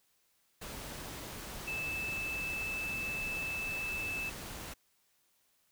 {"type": "tone in noise", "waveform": "sine", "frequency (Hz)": 2627, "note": "E7", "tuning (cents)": -7, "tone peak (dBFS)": -35, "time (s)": [1.67, 4.3], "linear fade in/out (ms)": 10, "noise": "pink", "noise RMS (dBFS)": -44, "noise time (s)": [0.61, 4.74], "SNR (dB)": 6, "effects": ["white hiss -73 dBFS RMS until 5.71 s"]}